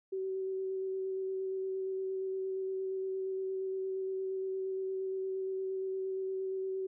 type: tone with vibrato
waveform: sine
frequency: 380.7 Hz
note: F#4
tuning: 49 cents sharp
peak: -33 dBFS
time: 0.12-6.87 s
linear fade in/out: 10 ms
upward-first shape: square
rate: 8.6 Hz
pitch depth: 9 cents each way
effects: none